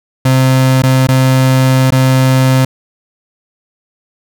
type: tone with dropouts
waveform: 35% pulse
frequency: 130.81 Hz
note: C3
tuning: in tune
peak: -5 dBFS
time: 0.25-2.65 s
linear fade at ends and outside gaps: 5 ms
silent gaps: 0.822-0.834 / 1.071-1.086 / 1.906-1.921 s
effects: none